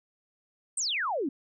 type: exponential sweep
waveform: sine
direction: down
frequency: 8830 to 250 Hz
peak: -27 dBFS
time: 0.77-1.29 s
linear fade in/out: 5 ms
effects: none